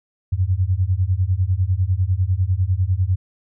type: beating tone pair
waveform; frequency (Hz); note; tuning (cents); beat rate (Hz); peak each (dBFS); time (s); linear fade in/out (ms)
sine; 88.1 / 98.1; F2 / G2; +16 / +2; 10; -19; 0.32-3.16; 10
effects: none